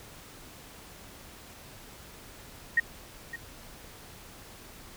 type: tone with echo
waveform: sine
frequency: 1870 Hz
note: A#6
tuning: 5 cents sharp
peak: -19 dBFS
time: 2.77-2.8 s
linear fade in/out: 5 ms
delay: 560 ms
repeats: 1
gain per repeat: -15 dB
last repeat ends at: 3.36 s
effects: pink hiss -49 dBFS RMS until 4.96 s